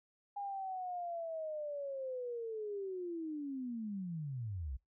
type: linear sweep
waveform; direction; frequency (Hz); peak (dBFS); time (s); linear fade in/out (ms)
sine; down; 815 to 58; -38; 0.36-4.77; 10
effects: noise-tail reverb RT60 0.2 s tail -25 dB re dry